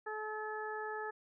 harmonic tone, 430 Hz, A4, 40 cents flat, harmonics 1 / 2 / 3 / 4, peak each -42 / -43 / -46 / -44 dBFS, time 0.06-1.11 s, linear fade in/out 10 ms, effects none

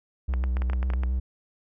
triangle tone with vibrato, 63 Hz, B1, 35 cents sharp, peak -21 dBFS, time 0.28-1.2 s, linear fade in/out 10 ms, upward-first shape sine, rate 7.3 Hz, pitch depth 43 cents each way
clicks, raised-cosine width 0.5 ms, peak -20 dBFS, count 10, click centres 0.338 / 0.439 / 0.569 / 0.62 / 0.699 / 0.733 / 0.829 / 0.902 / 0.936 / 1.035 s
effects none

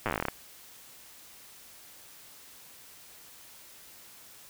slowing click train, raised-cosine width 0.5 ms, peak -14 dBFS, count 14, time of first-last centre 0.06-0.284 s, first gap 8 ms, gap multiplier 1.12, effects white hiss -52 dBFS RMS until 4.49 s

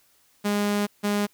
sawtooth tone pair in turn, 205.4 / 205.4 Hz, G#3 / G#3, -19 / -19 cents, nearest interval unison, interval 0 cents, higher neither, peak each -18 dBFS, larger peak neither, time 0.44-0.87 / 1.03-1.27 s, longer first, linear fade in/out 20 ms, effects white hiss -62 dBFS RMS until 1.33 s

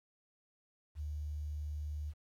sine tone with quantisation, 75 Hz, D2, 37 cents sharp, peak -37 dBFS, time 0.95-2.14 s, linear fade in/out 50 ms, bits 11, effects AAC 64 kbps

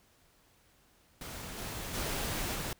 pink noise with level steps, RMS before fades -43 / -40 / -35 / -37 dBFS, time 1.21-2.73 s, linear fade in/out 2 ms, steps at 1.57 / 1.93 / 2.54 s, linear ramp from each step 20 ms, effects pink hiss -66 dBFS RMS until 2.79 s

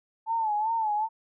sine tone with vibrato, 874 Hz, A5, 12 cents flat, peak -24 dBFS, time 0.26-1.09 s, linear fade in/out 50 ms, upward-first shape sine, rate 2.6 Hz, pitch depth 86 cents each way, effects none

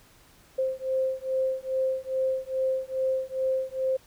sine beating tone pair, 523.3 / 525.7 Hz, C5 / C5, 0 / +8 cents, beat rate 2.4 Hz, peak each -28 dBFS, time 0.58-3.97 s, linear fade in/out 10 ms, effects pink hiss -57 dBFS RMS until 4.06 s

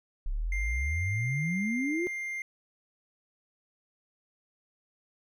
sine exponential sweep, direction up, 32 to 370 Hz, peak -28 dBFS, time 0.26-2.07 s, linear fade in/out 0 ms
triangle tone, 2100 Hz, C7, 6 cents sharp, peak -31 dBFS, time 0.52-2.42 s, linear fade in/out 2 ms
effects none

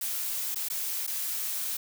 blue noise with dropouts, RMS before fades -32 dBFS, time 0.01-1.77 s, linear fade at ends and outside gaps 5 ms, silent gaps 0.547-0.557 / 0.686-0.7 / 1.067-1.075 s, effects none

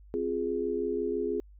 sine chord, F minor, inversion second, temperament equal, 261.6 / 349.2 / 415.3 Hz, C4 / F4 / Ab4, 0 / 0 / 0 cents, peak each -35 / -33 / -30 dBFS, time 0.14-1.4 s, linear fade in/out 0 ms, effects added 50 Hz sine -50 dBFS peak until 1.59 s

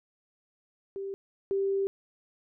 sine tone pair in turn, 392 / 392 Hz, G4 / G4, 0 / 0 cents, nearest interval unison, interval 0 cents, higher neither, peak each -33 / -25 dBFS, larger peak second, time 0.96-1.14 / 1.51-1.87 s, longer second, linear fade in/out 0 ms, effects none

